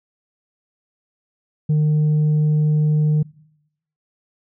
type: tone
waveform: sine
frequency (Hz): 152.1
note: D#3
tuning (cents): -39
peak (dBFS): -11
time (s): 1.69-3.23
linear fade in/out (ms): 10
effects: noise-tail reverb RT60 0.8 s tail -24 dB re dry + tanh soft clip ceiling -13 dBFS